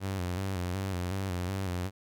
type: tone with vibrato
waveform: sawtooth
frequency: 92.9 Hz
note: F#2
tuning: 7 cents sharp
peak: -27 dBFS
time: 0-1.91 s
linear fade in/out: 50 ms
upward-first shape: square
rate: 2.7 Hz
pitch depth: 69 cents each way
effects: none